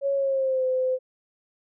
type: tone with pitch glide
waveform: sine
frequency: 554.4 to 514.3 Hz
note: C#5 to C5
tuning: 0 to -30 cents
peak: -21 dBFS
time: 0.01-0.99 s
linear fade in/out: 50 ms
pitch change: -130 cents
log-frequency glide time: 0.14-0.65 s
effects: none